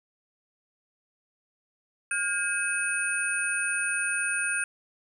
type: tone cluster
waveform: sine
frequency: 1429 / 1613 / 2551 / 9310 Hz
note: F6 / G6 / D#7 / D9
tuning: +39 / +49 / +43 / -16 cents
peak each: -31 dBFS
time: 2.11-4.64 s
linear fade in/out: 2 ms
effects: 10-bit